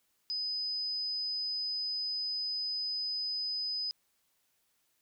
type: tone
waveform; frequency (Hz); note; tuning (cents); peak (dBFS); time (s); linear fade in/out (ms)
sine; 5010; D#8; +11; -32; 0.3-3.91; 0
effects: white hiss -75 dBFS RMS until 5.01 s